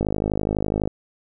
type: click train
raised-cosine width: 2 ms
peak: -9 dBFS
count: 46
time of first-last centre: 0.01-0.875 s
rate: 52 Hz
effects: none